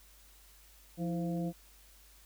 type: harmonic tone with a mistuned harmonic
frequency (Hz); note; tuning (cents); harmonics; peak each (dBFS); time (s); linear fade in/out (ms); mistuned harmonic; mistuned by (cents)
172.7; F3; -19; 1 / 2 / 3 / 4; -33 / -39 / -43 / -45; 0.97-1.53; 50; 2; -90
effects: added 50 Hz sine -60 dBFS peak until 2.25 s + white hiss -61 dBFS RMS until 2.25 s